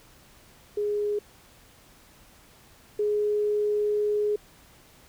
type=tone pair in turn; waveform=sine; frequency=414.8 / 417.9 Hz; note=G#4 / G#4; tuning=-2 / +11 cents; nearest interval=unison; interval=13 cents; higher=second; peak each=-24 / -22 dBFS; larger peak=second; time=0.77-1.19 / 2.99-4.36 s; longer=second; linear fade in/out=5 ms; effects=pink hiss -55 dBFS RMS until 5.08 s